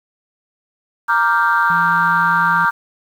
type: chord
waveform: sine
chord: G minor seventh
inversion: first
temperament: equal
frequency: 932.3 / 1174.7 / 1396.9 / 1568 Hz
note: Bb5 / D6 / F6 / G6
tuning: 0 / 0 / 0 / 0 cents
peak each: -17 dBFS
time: 1.08-2.71 s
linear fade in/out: 20 ms
type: tone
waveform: sine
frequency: 170.4 Hz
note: F3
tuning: 42 cents flat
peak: -25 dBFS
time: 1.7-2.65 s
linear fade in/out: 0 ms
effects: tanh soft clip ceiling -4 dBFS + 7-bit